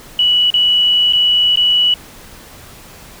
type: tone with dropouts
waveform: sine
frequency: 2944 Hz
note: F#7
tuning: 9 cents flat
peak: -9 dBFS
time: 0.19-1.94 s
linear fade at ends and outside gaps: 2 ms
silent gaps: 0.503-0.54 / 1.126-1.133 / 1.558-1.572 s
effects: pink hiss -38 dBFS RMS until 3.2 s